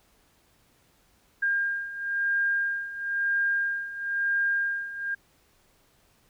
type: beating tone pair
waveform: sine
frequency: 1607 / 1608 Hz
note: G6 / G6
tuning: +43 / +44 cents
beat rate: 1 Hz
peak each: -30 / -26 dBFS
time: 1.42-5.15 s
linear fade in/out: 10 ms
effects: pink hiss -64 dBFS RMS until 6.29 s

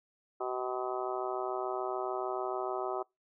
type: harmonic tone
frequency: 126.8 Hz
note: B2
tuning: 46 cents sharp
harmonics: 3 / 4 / 5 / 6 / 7 / 8 / 9 / 10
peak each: -36 / -47 / -39 / -39 / -47 / -43 / -46 / -42 dBFS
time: 0.4-3.03 s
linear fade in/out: 10 ms
effects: noise-tail reverb RT60 0.2 s tail -25 dB re dry

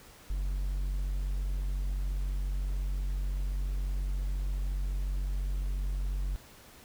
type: tone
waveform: triangle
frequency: 47.13 Hz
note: F#1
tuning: 33 cents sharp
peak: -27 dBFS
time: 0.3-6.36 s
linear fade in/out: 0 ms
effects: pink hiss -54 dBFS RMS until 6.84 s

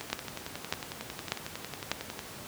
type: two click trains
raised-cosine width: 0.2 ms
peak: -10 / -19 dBFS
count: 4 / 25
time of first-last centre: 0.13-1.916 / 0.01-2.192 s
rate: 1.68 / 11 Hz
effects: pink hiss -44 dBFS RMS until 2.47 s + high-pass 100 Hz 12 dB/octave

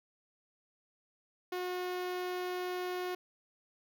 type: tone with notch filter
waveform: sawtooth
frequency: 362.2 Hz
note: F#4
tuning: 37 cents flat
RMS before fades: -37 dBFS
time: 1.52-3.15 s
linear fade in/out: 5 ms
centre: 8200 Hz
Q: 0.84
effects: none

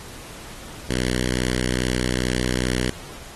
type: tone with notch filter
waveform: 5% pulse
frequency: 62.4 Hz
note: B1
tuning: 19 cents sharp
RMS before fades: -23 dBFS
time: 0.89-2.9 s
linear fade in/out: 5 ms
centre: 760 Hz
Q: 0.79
effects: pink hiss -40 dBFS RMS until 3.35 s + AAC 32 kbps

